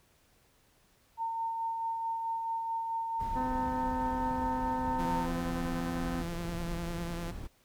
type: tone with tremolo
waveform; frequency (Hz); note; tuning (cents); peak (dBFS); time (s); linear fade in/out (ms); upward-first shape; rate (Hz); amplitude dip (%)
sine; 910; A#5; -42; -30; 1.17-5.28; 50; sine; 4.6; 30
type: noise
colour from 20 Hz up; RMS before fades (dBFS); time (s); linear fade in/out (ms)
brown; -40; 3.19-7.48; 20
type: harmonic tone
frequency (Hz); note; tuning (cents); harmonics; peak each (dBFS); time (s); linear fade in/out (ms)
255.8; C4; -39; 1 / 2 / 3 / 4 / 5 / 6 / 7; -35 / -41 / -45 / -47 / -49 / -51 / -52; 3.35-6.23; 20
type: tone with vibrato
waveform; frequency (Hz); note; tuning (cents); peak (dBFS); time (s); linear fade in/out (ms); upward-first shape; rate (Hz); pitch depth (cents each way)
sawtooth; 170.6; F3; -40; -32; 4.98-7.32; 20; triangle; 10; 37
effects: pink hiss -67 dBFS RMS until 7.64 s